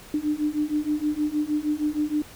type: beating tone pair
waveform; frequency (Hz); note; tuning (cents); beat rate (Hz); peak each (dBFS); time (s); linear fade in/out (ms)
sine; 296.8 / 303.2; D4 / D#4; +18 / -45; 6.4; -26 / -25; 0.14-2.22; 2
effects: pink hiss -46 dBFS RMS until 2.35 s